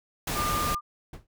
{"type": "noise", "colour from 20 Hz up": "pink", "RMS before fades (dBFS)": -30, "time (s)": [0.27, 0.75], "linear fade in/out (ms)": 5}
{"type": "tone", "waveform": "sine", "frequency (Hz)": 1200, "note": "D6", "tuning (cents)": 37, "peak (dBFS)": -27, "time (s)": [0.34, 0.81], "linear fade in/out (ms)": 50}
{"type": "noise with exponential decay", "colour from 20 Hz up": "brown", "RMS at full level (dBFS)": -33, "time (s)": [1.13, 1.27], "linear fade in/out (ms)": 5, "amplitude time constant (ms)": 30}
{"effects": []}